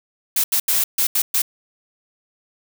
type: noise bursts at uneven times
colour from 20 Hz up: blue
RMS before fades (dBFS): -18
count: 6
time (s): 0.36-0.44 / 0.52-0.6 / 0.68-0.84 / 0.98-1.07 / 1.15-1.22 / 1.34-1.42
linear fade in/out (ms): 5
effects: none